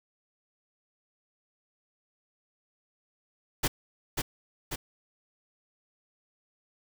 pink noise with echo, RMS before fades -26 dBFS, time 3.63-3.68 s, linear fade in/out 10 ms, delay 540 ms, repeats 2, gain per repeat -4 dB, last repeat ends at 4.76 s, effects none

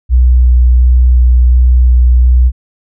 sine tone with vibrato, 61.7 Hz, B1, 1 cent flat, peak -3 dBFS, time 0.09-2.52 s, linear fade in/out 50 ms, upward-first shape square, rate 1.4 Hz, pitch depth 9 cents each way, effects none

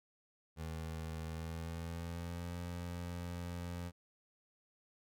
25% pulse tone with pitch glide, 80.5 to 87.28 Hz, E2 to F2, -41 to -1 cents, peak -37 dBFS, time 0.56-3.92 s, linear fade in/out 50 ms, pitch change +140 cents, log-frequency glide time 1.23-2.55 s, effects none

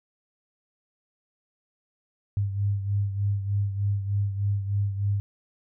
sine beating tone pair, 100 / 103.3 Hz, G2 / G#2, +35 / -9 cents, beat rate 3.3 Hz, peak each -24 / -31 dBFS, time 2.37-5.2 s, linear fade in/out 0 ms, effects none

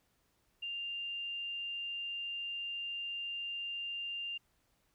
sine tone, 2794 Hz, F7, in tune, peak -37 dBFS, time 0.62-4.38 s, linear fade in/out 10 ms, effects pink hiss -75 dBFS RMS until 4.94 s

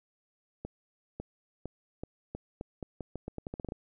accelerating click train, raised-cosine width 2 ms, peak -24 dBFS, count 17, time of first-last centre 0.65-3.721 s, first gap 550 ms, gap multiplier 0.83, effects none

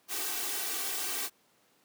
white noise with comb filter, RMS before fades -34 dBFS, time 0.08-1.3 s, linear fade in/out 50 ms, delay 2.6 ms, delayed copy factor +1, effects pink hiss -67 dBFS RMS until 1.84 s + high-pass 200 Hz 12 dB/octave

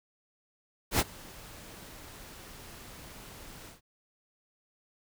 pink noise with ADSR envelope, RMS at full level -24 dBFS, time 0.91-3.81 s, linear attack 86 ms, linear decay 37 ms, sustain -24 dB, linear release 130 ms, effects none

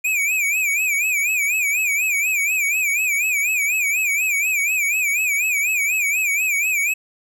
square tone with vibrato, 2405 Hz, D7, 41 cents sharp, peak -18 dBFS, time 0.04-6.94 s, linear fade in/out 10 ms, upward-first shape sine, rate 4.1 Hz, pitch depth 130 cents each way, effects none

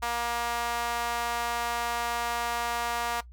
sawtooth tone with high-pass filter, 236.6 Hz, A#3, 26 cents sharp, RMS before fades -30 dBFS, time 0.02-3.21 s, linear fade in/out 10 ms, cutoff 890 Hz, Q 2.2, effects noise-tail reverb RT60 0.1 s tail -18 dB re dry + added 60 Hz sine -45 dBFS peak until 3.32 s

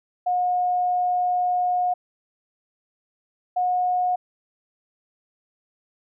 sine tone pair in turn, 721 / 724.8 Hz, F#5 / F#5, -45 / -36 cents, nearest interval unison, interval 9 cents, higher second, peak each -19 dBFS, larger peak neither, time 0.26-1.94 / 3.56-4.16 s, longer first, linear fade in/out 10 ms, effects none

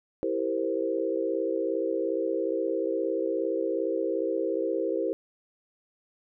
sine chord, C dominant seventh, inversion first, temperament equal, 329.6 / 392 / 466.2 / 523.3 Hz, E4 / G4 / Bb4 / C5, 0 / 0 / 0 / 0 cents, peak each -31 dBFS, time 0.23-5.13 s, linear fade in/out 0 ms, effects none

